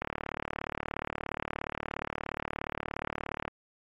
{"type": "click train", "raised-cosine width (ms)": 0.5, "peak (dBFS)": -17, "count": 129, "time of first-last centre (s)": [0.02, 3.479], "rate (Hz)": 37, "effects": ["AAC 32 kbps"]}